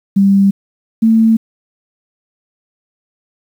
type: tone pair in turn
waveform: sine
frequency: 197 / 223.8 Hz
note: G3 / A3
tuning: +9 / +30 cents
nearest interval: major second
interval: 221 cents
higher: second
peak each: -6 dBFS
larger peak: neither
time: 0.16-0.51 / 1.02-1.37 s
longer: neither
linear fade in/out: 10 ms
effects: 7-bit